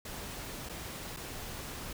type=noise with dropouts; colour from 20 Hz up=pink; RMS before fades=-42 dBFS; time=0.05-1.93 s; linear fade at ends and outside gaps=5 ms; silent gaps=0.69-0.694 / 1.165-1.169 s; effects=none